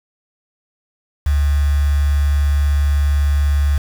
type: tone with quantisation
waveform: sine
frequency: 71.9 Hz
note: D2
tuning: 36 cents flat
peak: -12 dBFS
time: 1.26-3.78 s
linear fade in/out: 5 ms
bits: 5
effects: none